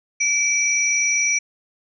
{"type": "tone pair together", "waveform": "sine", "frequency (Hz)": [2316, 5836], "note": ["D7", "F#8"], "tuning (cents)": [-25, -25], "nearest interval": "octave + major third", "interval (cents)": 1600, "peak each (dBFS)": [-19, -20], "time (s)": [0.2, 1.39], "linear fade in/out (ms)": 10, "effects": []}